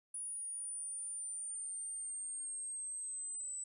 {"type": "exponential sweep", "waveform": "sine", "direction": "down", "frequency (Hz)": [9740, 7980], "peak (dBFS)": -40, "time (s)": [0.14, 3.64], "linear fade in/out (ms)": 5, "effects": []}